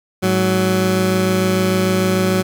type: tone pair together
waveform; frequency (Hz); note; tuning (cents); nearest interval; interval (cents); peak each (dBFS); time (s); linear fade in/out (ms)
20% pulse; 106.6 / 186.5; G#2 / F#3; +46 / +14; minor seventh; 968; -16 / -10; 0.22-2.43; 20
effects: none